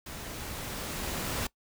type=noise with level ramp; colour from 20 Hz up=pink; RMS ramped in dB=-42 to -32 dBFS; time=0.06-1.47 s; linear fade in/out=5 ms; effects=noise-tail reverb RT60 0.1 s tail -21 dB re dry